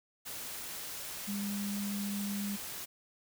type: tone in noise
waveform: sine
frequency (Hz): 202.3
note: G#3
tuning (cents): -45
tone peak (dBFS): -34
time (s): 1.27-2.57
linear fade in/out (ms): 20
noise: white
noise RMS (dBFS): -42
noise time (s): 0.25-2.86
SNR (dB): +5
effects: none